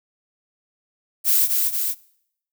violet noise with echo, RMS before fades -17 dBFS, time 1.24-1.49 s, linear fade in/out 50 ms, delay 230 ms, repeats 2, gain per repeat -3 dB, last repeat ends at 1.95 s, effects noise-tail reverb RT60 0.7 s tail -22 dB re dry

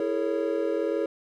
triangle chord, A# half-diminished seventh, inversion second, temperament equal with one note detuned, 329.6 / 415.3 / 456.6 / 554.4 Hz, E4 / G#4 / A#4 / C#5, 0 / 0 / -36 / 0 cents, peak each -28 dBFS, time 0-1.06 s, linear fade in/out 2 ms, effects none

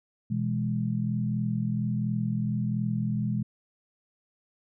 sine chord, E major, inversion second, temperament equal, 123.47 / 164.81 / 207.7 Hz, B2 / E3 / G#3, 0 / 0 / 0 cents, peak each -29 / -32 / -29 dBFS, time 0.3-3.43 s, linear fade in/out 10 ms, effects none

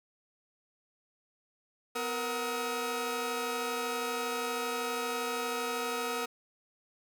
sawtooth tone cluster, 250.6 / 468.6 / 735 / 1273 Hz, B3 / A#4 / F#5 / D#6, +25 / +9 / -12 / +39 cents, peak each -38 / -31 / -37 / -33 dBFS, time 1.95-6.26 s, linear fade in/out 10 ms, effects none

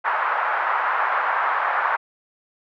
pink band-pass noise, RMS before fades -22 dBFS, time 0.04-1.97 s, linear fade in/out 20 ms, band 840 to 1600 Hz, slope 24 dB/octave, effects none

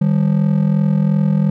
triangle ring-modulated tone, 174.61 Hz, F3, in tune, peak -7 dBFS, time 0.01-1.5 s, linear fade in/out 5 ms, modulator 21.4 Hz, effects none

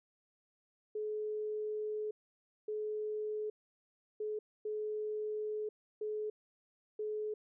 sine tone bursts at uneven times, 426.4 Hz, G#4, 46 cents sharp, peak -35 dBFS, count 6, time 0.95-2.11 / 2.68-3.5 / 4.2-4.39 / 4.65-5.69 / 6.01-6.3 / 6.99-7.34 s, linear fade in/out 5 ms, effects none

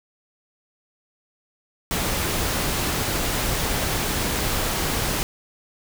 pink noise, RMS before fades -24 dBFS, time 1.91-5.23 s, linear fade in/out 0 ms, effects none

